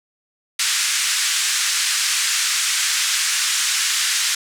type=band-pass noise; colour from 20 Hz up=white; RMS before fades=-20 dBFS; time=0.59-4.35 s; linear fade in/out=5 ms; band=1400 to 8500 Hz; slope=24 dB/octave; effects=none